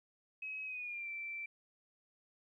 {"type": "tone with pitch glide", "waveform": "sine", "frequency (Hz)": [2551, 2339], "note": ["D#7", "D7"], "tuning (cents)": [43, -8], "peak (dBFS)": -40, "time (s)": [0.42, 1.46], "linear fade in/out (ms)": 5, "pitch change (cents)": -151, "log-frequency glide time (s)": [0.65, 1.09], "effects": ["13-bit"]}